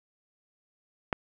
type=click; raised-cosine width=0.5 ms; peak=-11 dBFS; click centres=1.128 s; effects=none